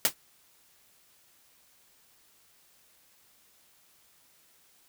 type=noise with exponential decay; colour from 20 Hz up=white; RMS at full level=-18 dBFS; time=0.05-0.14 s; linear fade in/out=1 ms; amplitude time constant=18 ms; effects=white hiss -63 dBFS RMS until 4.88 s